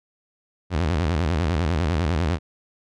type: tone with vibrato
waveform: sawtooth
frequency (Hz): 81.8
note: E2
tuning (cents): -13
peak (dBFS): -16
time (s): 0.7-2.39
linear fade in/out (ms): 50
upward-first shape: square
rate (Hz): 10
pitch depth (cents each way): 170
effects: low-pass 5000 Hz 12 dB/octave